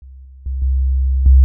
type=tone with level steps; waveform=sine; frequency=65.8 Hz; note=C2; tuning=10 cents sharp; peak=-34 / -36 / -18 / -12 / -4 dBFS; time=0.02-1.44 s; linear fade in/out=0 ms; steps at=0.25 / 0.46 / 0.62 / 1.26 s; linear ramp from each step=2 ms; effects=none